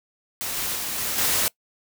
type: noise with level steps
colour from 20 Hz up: white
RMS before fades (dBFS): -29 / -27 / -29 / -27 / -22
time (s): 0.41-1.48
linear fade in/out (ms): 0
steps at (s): 0.57 / 0.75 / 0.98 / 1.18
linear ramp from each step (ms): 2
effects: noise-tail reverb RT60 0.1 s tail -23 dB re dry